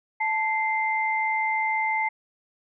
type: tone pair together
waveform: sine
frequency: 877.1 / 2086 Hz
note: A5 / C7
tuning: -6 / -6 cents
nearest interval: octave + minor third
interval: 1500 cents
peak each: -25 dBFS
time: 0.2-2.09 s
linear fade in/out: 10 ms
effects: none